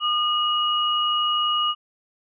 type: tone pair together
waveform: sine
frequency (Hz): 1218 / 2897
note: D#6 / F#7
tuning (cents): -37 / -37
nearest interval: octave + minor third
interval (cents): 1500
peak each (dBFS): -22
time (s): 0-1.75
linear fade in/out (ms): 50
effects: none